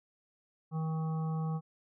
harmonic tone, 159.2 Hz, D#3, 40 cents sharp, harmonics 1 / 3 / 5 / 7 / 8, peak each -31 / -47 / -45 / -48 / -55 dBFS, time 0.71-1.61 s, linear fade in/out 50 ms, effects none

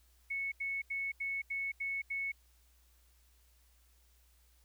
sine tone bursts, 2206 Hz, C#7, 9 cents flat, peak -34 dBFS, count 7, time 0.3-2.32 s, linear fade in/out 10 ms, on 220 ms, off 80 ms, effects added 60 Hz sine -65 dBFS peak until 4.64 s + white hiss -71 dBFS RMS until 4.64 s

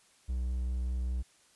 triangle tone with vibrato, 62.3 Hz, B1, 16 cents sharp, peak -28 dBFS, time 0.28-1.23 s, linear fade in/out 20 ms, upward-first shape triangle, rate 5 Hz, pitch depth 14 cents each way, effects white hiss -64 dBFS RMS until 1.55 s + resampled to 24000 Hz

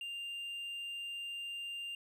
triangle tone, 2794 Hz, F7, in tune, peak -38 dBFS, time 0.01-1.95 s, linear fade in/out 2 ms, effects none

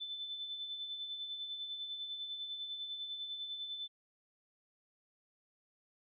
sine tone with tremolo, 3520 Hz, A7, in tune, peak -38 dBFS, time 0-3.88 s, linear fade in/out 20 ms, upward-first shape sine, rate 10 Hz, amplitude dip 45%, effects none

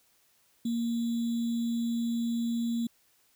sine tone with sample-and-hold, 233.1 Hz, A#3, in tune, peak -27 dBFS, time 0.65-2.87 s, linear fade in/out 5 ms, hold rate 3675 Hz, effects white hiss -67 dBFS RMS until 3.35 s

